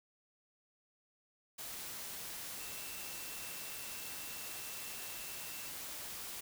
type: tone in noise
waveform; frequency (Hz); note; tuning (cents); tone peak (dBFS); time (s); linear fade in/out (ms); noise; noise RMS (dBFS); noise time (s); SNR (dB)
sine; 2683; E7; +30; -54; 2.59-5.69; 10; white; -45; 1.58-6.41; -12
effects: none